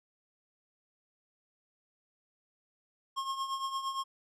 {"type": "tone with tremolo", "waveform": "square", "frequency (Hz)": 1077, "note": "C6", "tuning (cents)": 50, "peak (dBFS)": -31, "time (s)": [3.16, 4.04], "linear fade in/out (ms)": 20, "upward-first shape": "triangle", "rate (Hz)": 8.7, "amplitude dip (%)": 70, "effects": ["low-pass 8000 Hz 12 dB/octave"]}